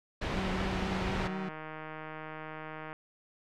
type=noise; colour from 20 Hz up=pink; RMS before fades=-33 dBFS; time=0.21-1.28 s; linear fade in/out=10 ms
type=tone with vibrato; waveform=35% pulse; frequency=188.4 Hz; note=F#3; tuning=32 cents sharp; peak=-33 dBFS; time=0.35-1.49 s; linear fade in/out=5 ms; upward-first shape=sine; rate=4.1 Hz; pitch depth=23 cents each way
type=click train; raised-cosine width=0.5 ms; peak=-27 dBFS; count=277; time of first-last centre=1.16-2.929 s; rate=156 Hz
effects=low-pass 3000 Hz 12 dB/octave